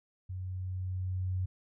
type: tone with level ramp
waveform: sine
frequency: 92.5 Hz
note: F#2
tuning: in tune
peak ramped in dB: -36 to -29 dBFS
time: 0.29-1.46 s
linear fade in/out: 10 ms
effects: none